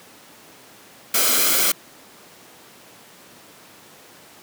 white noise with comb filter, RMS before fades -18 dBFS, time 1.14-1.72 s, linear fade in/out 5 ms, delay 1.1 ms, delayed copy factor -0.55, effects pink hiss -46 dBFS RMS until 4.42 s + high-pass 200 Hz 12 dB/octave

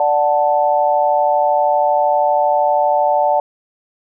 sine chord, D major, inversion none, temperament equal, 587.3 / 740 / 880 Hz, D5 / F#5 / A5, 0 / 0 / 0 cents, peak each -16 dBFS, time 0-3.4 s, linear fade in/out 2 ms, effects none

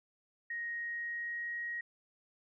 sine tone with pitch glide, 1874 to 1890.3 Hz, A#6 to A#6, +9 to +24 cents, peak -36 dBFS, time 0.5-1.81 s, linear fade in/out 5 ms, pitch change +15 cents, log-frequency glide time 0.7-1.66 s, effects none

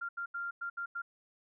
sine tone bursts at uneven times, 1392 Hz, F6, 6 cents flat, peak -35 dBFS, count 6, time 0.01-0.09 / 0.17-0.26 / 0.34-0.51 / 0.61-0.7 / 0.77-0.86 / 0.95-1.02 s, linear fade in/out 10 ms, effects none

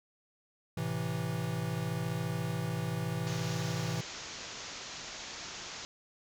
square chord, A minor, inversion none, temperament equal, 110 / 130.81 / 164.81 Hz, A2 / C3 / E3, 0 / 0 / 0 cents, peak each -39 / -38 / -36 dBFS, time 0.77-4.01 s, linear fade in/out 5 ms
white low-pass noise, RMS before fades -44 dBFS, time 3.27-5.85 s, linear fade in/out 0 ms, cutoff 7000 Hz, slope 96 dB/octave
effects none

